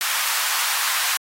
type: high-pass noise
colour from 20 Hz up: pink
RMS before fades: -23 dBFS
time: 0.01-1.17 s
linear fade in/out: 0 ms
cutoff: 1000 Hz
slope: 24 dB/octave
effects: AAC 48 kbps